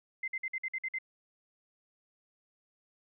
sine tone bursts, 2074 Hz, C7, 16 cents flat, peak -32 dBFS, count 8, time 0.23-0.986 s, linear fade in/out 5 ms, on 49 ms, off 52 ms, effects none

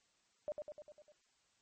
sine tone with echo, 599 Hz, D5, 34 cents sharp, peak -36 dBFS, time 0.48-0.52 s, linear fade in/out 0 ms, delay 100 ms, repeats 6, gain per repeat -4 dB, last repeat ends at 1.12 s, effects white hiss -75 dBFS RMS until 1.61 s + MP3 32 kbps

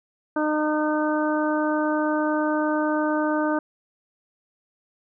harmonic tone, 304.8 Hz, D#4, 36 cents flat, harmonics 1 / 2 / 3 / 4 / 5, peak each -23 / -26 / -29 / -31 / -31 dBFS, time 0.36-3.59 s, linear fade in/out 5 ms, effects none

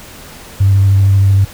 sine tone with vibrato, 98 Hz, G2, in tune, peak -5 dBFS, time 0.6-1.45 s, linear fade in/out 10 ms, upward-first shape triangle, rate 13 Hz, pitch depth 22 cents each way, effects tanh soft clip ceiling -1 dBFS + pink hiss -34 dBFS RMS until 1.53 s

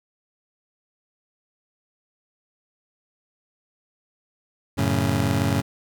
25% pulse chord, F# minor, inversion none, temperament just, 92.5 / 111 / 138.75 Hz, F#2 / A2 / C#3, 0 / +16 / +2 cents, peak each -21 dBFS, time 4.77-5.62 s, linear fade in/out 20 ms, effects none

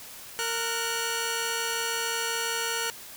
10% pulse tone pair together, 460.3 / 1466.4 Hz, A#4 / F#6, -22 / -16 cents, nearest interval octave + minor sixth, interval 2006 cents, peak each -22 dBFS, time 0.39-2.9 s, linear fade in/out 0 ms, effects white hiss -44 dBFS RMS until 3.16 s

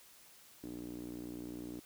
sawtooth tone with band-pass filter, 60 Hz, B1, 49 cents flat, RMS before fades -45 dBFS, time 0.63-1.8 s, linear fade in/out 10 ms, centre 300 Hz, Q 4.6, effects white hiss -60 dBFS RMS until 1.85 s

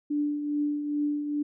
sine tone with tremolo, 293.7 Hz, D4, in tune, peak -23 dBFS, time 0.1-1.43 s, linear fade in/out 10 ms, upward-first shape triangle, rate 2.4 Hz, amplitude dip 55%, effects none

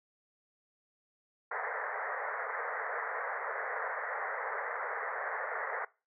white band-pass noise, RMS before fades -37 dBFS, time 1.51-5.85 s, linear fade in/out 5 ms, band 430 to 2000 Hz, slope 96 dB/octave, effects noise-tail reverb RT60 0.3 s tail -21 dB re dry

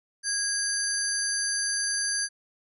sine tone cluster, 1648 / 4709 / 6120 / 10080 Hz, G#6 / D8 / G8 / D#9, -14 / +4 / -42 / +21 cents, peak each -31 dBFS, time 0.23-2.29 s, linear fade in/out 50 ms, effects none

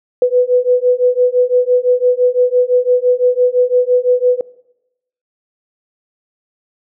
sine beating tone pair, 493.9 / 499.8 Hz, B4 / B4, 0 / +21 cents, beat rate 5.9 Hz, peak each -12 dBFS, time 0.22-4.41 s, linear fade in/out 2 ms, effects noise-tail reverb RT60 0.9 s tail -22 dB re dry

